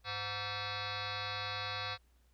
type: tone with frequency modulation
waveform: sine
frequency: 1345 Hz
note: E6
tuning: 34 cents sharp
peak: -36 dBFS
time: 0.04-1.98 s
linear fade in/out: 50 ms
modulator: 415 Hz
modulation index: 7.6
effects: added 60 Hz sine -65 dBFS peak until 2.33 s + pink hiss -75 dBFS RMS until 2.33 s